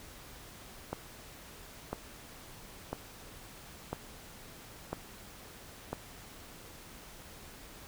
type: click train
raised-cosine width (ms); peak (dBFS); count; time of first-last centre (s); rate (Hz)
1; -20; 6; 0.93-5.93; 1
effects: pink hiss -51 dBFS RMS until 7.87 s